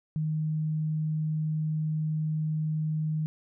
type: tone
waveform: sine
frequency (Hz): 155.4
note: D#3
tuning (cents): -2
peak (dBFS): -26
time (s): 0.16-3.26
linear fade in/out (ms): 0
effects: none